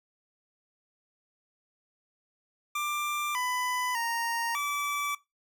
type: tone with pitch steps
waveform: 25% pulse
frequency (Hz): 1185 / 998 / 929 / 1156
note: D6 / B5 / A#5 / D6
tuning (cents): +15 / +18 / -6 / -28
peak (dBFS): -25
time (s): 2.75-5.15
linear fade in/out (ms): 5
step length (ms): 600
effects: noise-tail reverb RT60 0.2 s tail -19 dB re dry